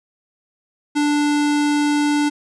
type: tone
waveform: square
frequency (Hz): 293.7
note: D4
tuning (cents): 0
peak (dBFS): -16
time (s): 0.95-2.3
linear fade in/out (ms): 20
effects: resampled to 22050 Hz